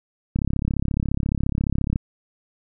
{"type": "click train", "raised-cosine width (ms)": 5, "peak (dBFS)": -10, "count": 56, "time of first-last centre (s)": [0.36, 1.959], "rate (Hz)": 34.4, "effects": []}